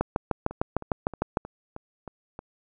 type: two click trains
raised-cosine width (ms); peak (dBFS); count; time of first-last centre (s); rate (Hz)
1; -23 / -9; 7 / 10; 0.51-2.391 / 0.01-1.372; 3.19 / 6.61
effects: none